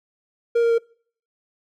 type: tone with pitch steps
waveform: triangle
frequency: 468.7 / 465.2 / 461.7 Hz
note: A#4 / A#4 / A#4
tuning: +9 / -4 / -17 cents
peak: -13 dBFS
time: 0.55-0.784 s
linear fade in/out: 10 ms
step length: 78 ms
effects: noise-tail reverb RT60 0.5 s tail -24 dB re dry